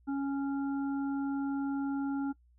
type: harmonic tone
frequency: 277.2 Hz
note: C#4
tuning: in tune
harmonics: 1 / 3 / 5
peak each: -30 / -43 / -46 dBFS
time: 0.07-2.33 s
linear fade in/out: 20 ms
effects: noise-tail reverb RT60 0.1 s tail -20 dB re dry + added 60 Hz sine -61 dBFS peak until 2.58 s